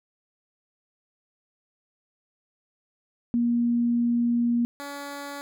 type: tone pair in turn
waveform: sine / 10% pulse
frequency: 237.5 / 283.9 Hz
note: A#3 / C#4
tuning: +33 / +41 cents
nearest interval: minor third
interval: 308 cents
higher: second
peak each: -20 / -26 dBFS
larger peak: first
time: 3.34-4.65 / 4.8-5.41 s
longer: first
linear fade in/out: 0 ms
effects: none